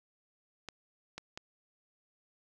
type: clicks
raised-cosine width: 0.2 ms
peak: -24 dBFS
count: 3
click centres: 0.687 / 1.18 / 1.375 s
effects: none